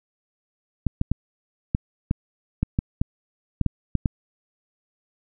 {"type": "clicks", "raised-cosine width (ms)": 5, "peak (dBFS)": -8, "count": 12, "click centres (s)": [0.867, 1.014, 1.116, 1.749, 2.111, 2.63, 2.789, 3.015, 3.613, 3.663, 3.953, 4.058], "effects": []}